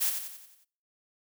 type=noise with echo; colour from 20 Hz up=blue; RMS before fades=-27 dBFS; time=0-0.11 s; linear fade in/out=20 ms; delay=90 ms; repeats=6; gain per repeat=-6 dB; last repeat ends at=0.65 s; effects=noise-tail reverb RT60 0.5 s tail -22 dB re dry